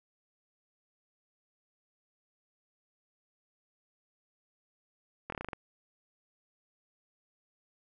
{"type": "slowing click train", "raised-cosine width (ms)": 0.5, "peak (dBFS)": -22, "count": 8, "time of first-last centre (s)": [5.3, 5.532], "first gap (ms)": 23, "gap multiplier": 1.12, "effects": []}